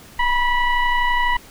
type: tone with frequency modulation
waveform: sine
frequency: 970 Hz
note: B5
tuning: 31 cents flat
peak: -15 dBFS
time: 0.19-1.37 s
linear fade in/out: 5 ms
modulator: 986 Hz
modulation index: 1.3
effects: pink hiss -44 dBFS RMS until 1.5 s